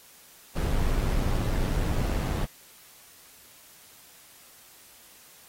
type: noise with amplitude modulation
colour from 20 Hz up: brown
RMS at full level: -24 dBFS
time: 0.55-2.46 s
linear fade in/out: 20 ms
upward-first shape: sine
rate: 98.4 Hz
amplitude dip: 40%
effects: white hiss -53 dBFS RMS until 5.48 s + AAC 48 kbps